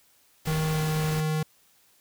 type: noise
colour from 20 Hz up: pink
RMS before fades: -36 dBFS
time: 0.45-1.21 s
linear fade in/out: 10 ms
type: tone with pitch glide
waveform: square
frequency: 156.9 to 155.55 Hz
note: D#3 to D#3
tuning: +15 to 0 cents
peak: -25 dBFS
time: 0.47-1.43 s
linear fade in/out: 5 ms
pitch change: -15 cents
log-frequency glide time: 0.72-0.77 s
effects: white hiss -62 dBFS RMS until 2 s